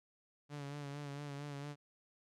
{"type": "tone with vibrato", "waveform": "sawtooth", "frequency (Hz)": 143.4, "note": "D3", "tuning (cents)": -41, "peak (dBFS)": -39, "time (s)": [0.49, 1.76], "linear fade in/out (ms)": 50, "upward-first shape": "sine", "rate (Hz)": 4.4, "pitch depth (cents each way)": 41, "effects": ["low-pass 8000 Hz 12 dB/octave"]}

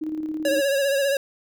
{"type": "tone with tremolo", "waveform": "sine", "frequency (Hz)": 311.1, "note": "D#4", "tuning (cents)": 0, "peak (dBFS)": -24, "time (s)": [0.01, 0.61], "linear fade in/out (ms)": 10, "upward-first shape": "square", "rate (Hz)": 18, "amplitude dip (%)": 40}
{"type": "tone with vibrato", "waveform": "square", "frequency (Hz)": 554.4, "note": "C#5", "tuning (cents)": 0, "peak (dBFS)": -20, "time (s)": [0.45, 1.17], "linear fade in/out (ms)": 2, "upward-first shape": "sine", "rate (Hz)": 15, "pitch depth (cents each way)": 46}
{"effects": []}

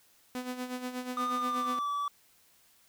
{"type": "tone with tremolo", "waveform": "sawtooth", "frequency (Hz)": 250.9, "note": "B3", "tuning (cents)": 28, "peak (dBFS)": -29, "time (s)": [0.35, 1.79], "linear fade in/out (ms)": 0, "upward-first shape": "sine", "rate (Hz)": 8.3, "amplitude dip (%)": 65}
{"type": "tone with pitch glide", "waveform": "triangle", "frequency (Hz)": [1219, 1150.6], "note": ["D#6", "D6"], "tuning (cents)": [-36, -36], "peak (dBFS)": -28, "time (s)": [1.17, 2.08], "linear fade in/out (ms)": 2, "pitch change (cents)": -100, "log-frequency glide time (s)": [1.34, 1.9]}
{"effects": ["white hiss -64 dBFS RMS until 2.88 s"]}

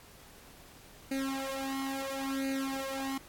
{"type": "tone with flanger", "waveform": "sawtooth", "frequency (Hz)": 270, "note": "C#4", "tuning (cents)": -45, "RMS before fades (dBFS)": -35, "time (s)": [1.11, 3.18], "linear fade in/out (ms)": 5, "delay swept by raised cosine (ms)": [0.45, 2.75], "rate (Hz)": 0.73, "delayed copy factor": 1, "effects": ["pink hiss -55 dBFS RMS until 3.28 s", "AAC 64 kbps"]}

